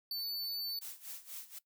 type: tone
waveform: square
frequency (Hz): 4502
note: C#8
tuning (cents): +26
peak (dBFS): -36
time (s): 0.11-0.79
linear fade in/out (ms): 2
type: noise with tremolo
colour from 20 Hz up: blue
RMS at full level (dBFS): -44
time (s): 0.81-1.59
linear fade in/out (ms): 10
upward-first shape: sine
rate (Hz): 4.1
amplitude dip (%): 85
effects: noise-tail reverb RT60 0.1 s tail -18 dB re dry